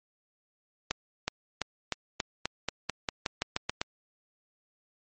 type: accelerating click train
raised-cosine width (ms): 0.2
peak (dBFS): -11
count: 14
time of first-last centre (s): 0.91-3.815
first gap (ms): 370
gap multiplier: 0.91
effects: MP3 32 kbps